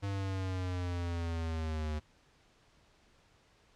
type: exponential sweep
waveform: square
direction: down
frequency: 100 to 75.7 Hz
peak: -34 dBFS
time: 0.02-2 s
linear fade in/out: 20 ms
effects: pink hiss -66 dBFS RMS until 3.75 s + low-pass 6000 Hz 12 dB/octave